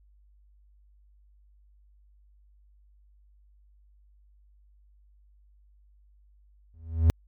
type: tone with exponential growth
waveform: triangle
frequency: 81.4 Hz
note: E2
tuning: 21 cents flat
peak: -11 dBFS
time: 6.74-7.1 s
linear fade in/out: 0 ms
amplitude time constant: 78 ms
effects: added 50 Hz sine -56 dBFS peak until 7.27 s + MP3 96 kbps